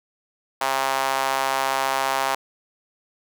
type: tone with high-pass filter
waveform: sawtooth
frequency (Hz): 134.6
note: C3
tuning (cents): +49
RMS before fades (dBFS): -23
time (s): 0.61-2.35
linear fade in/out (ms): 5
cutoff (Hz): 850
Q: 2.2
effects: none